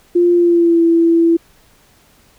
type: tone with pitch glide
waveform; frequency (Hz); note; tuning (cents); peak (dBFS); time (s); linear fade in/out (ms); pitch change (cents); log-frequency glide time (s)
sine; 349.2 to 333.8; F4 to E4; 0 to +22; -8; 0.15-1.37; 10; -78; 0.34-0.82
effects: pink hiss -51 dBFS RMS until 2.38 s